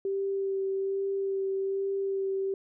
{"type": "tone with vibrato", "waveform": "sine", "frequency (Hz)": 389.7, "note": "G4", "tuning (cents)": -10, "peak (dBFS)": -27, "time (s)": [0.05, 2.54], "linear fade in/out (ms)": 2, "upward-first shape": "sine", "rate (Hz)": 1.2, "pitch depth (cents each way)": 13, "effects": []}